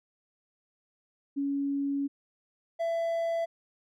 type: tone pair in turn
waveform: sine / triangle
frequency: 280 / 667.6 Hz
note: C#4 / E5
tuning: +18 / +22 cents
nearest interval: octave + minor third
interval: 1504 cents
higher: second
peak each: -27 / -25 dBFS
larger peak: second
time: 1.36-2.08 / 2.79-3.46 s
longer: first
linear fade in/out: 20 ms
effects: none